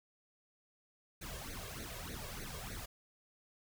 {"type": "noise with flanger", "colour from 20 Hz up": "pink", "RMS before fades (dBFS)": -45, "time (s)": [1.21, 2.86], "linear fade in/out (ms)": 10, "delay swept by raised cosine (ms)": [0.47, 1.87], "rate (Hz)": 3.3, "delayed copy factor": 0.85, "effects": []}